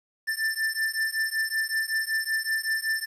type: beating tone pair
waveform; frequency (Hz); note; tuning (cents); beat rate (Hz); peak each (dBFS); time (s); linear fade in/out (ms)
square; 1771 / 1776.3; A6 / A6; +11 / +16; 5.3; -29; 0.27-3.06; 20
effects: resampled to 32000 Hz + 9-bit